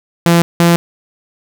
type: tone pair in turn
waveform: sawtooth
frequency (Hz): 170 / 170.61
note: F3 / F3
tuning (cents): -46 / -40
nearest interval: unison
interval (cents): 6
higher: second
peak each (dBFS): -3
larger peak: neither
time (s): 0.26-0.42 / 0.6-0.76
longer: neither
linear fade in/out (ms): 0
effects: none